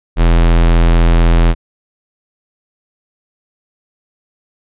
square tone, 42.08 Hz, E1, 36 cents sharp, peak -7 dBFS, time 0.16-1.55 s, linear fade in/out 50 ms, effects resampled to 8000 Hz

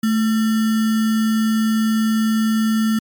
sine tone with sample-and-hold, 220 Hz, A3, in tune, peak -14 dBFS, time 0.03-2.99 s, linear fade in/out 5 ms, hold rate 1575 Hz, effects MP3 96 kbps

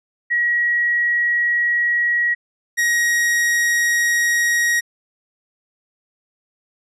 sine / 45% pulse tone pair in turn, 1910 / 1891.3 Hz, A#6 / A#6, +42 / +25 cents, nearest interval unison, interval 17 cents, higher first, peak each -15 / -15 dBFS, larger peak neither, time 0.3-2.35 / 2.77-4.81 s, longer first, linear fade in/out 20 ms, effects low-pass 11000 Hz 12 dB/octave

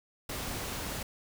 pink noise, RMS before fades -37 dBFS, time 0.29-1.03 s, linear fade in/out 5 ms, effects none

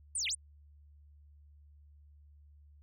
sine linear two-way sweep, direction down then up, 9690 to 1967 to 9690 Hz, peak -31 dBFS, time 0.15-0.35 s, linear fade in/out 5 ms, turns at 0.28 s, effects tanh soft clip ceiling -27 dBFS + added 73 Hz sine -56 dBFS peak until 2.82 s

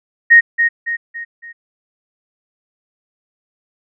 sine tone with echo, 1864.7 Hz, A#6, in tune, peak -3 dBFS, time 0.3-0.41 s, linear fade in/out 20 ms, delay 280 ms, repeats 4, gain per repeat -7 dB, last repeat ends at 1.53 s, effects none

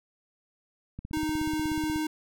click train, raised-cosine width 5 ms, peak -25 dBFS, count 17, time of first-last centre 0.99-1.96 s, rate 16.5 Hz
square tone, 310 Hz, D#4, 6 cents flat, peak -28 dBFS, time 1.13-2.07 s, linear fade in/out 5 ms
effects none

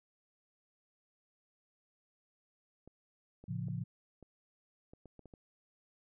clicks, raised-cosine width 2 ms, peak -40 dBFS, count 9, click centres 2.876 / 3.44 / 3.684 / 4.227 / 4.935 / 5.057 / 5.193 / 5.257 / 5.338 s
sine chord, A augmented, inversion none, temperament equal with one note detuned, 112.25 / 138.59 / 174.61 Hz, A2 / C#3 / E#3, +35 / 0 / 0 cents, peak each -40 dBFS, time 3.48-3.84 s, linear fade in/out 10 ms
effects none

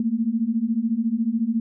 sine beating tone pair, 219.1 / 233.1 Hz, A3 / A#3, -7 / 0 cents, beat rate 14 Hz, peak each -24 / -22 dBFS, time 0-1.6 s, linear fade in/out 2 ms, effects none

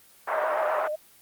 white band-pass noise, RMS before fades -28 dBFS, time 0.27-0.88 s, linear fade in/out 10 ms, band 560 to 1400 Hz, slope 24 dB/octave
sine tone with vibrato, 620 Hz, D#5, 6 cents flat, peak -27 dBFS, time 0.32-0.96 s, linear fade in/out 10 ms, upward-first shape triangle, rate 8.1 Hz, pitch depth 69 cents each way
effects white hiss -55 dBFS RMS until 1.21 s + Opus 24 kbps

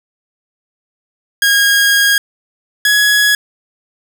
sawtooth tone pair in turn, 1634 / 1678 Hz, G#6 / G#6, -29 / +17 cents, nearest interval unison, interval 46 cents, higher second, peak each -5 dBFS, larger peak neither, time 1.42-2.18 / 2.85-3.35 s, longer first, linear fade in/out 2 ms, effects none

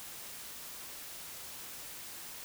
silence, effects white hiss -46 dBFS RMS until 2.44 s

